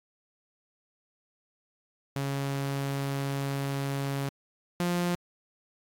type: tone pair in turn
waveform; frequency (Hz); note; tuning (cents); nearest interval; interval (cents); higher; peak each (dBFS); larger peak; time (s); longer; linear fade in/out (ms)
sawtooth; 138.59 / 175.57; C#3 / F3; 0 / +9; major third; 409; second; -25 / -22; second; 2.16-4.29 / 4.8-5.15; first; 0
effects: AAC 64 kbps